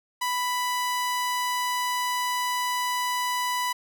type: tone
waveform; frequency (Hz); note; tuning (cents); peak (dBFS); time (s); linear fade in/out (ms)
sawtooth; 990; B5; +4; -21; 0.21-3.73; 10
effects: none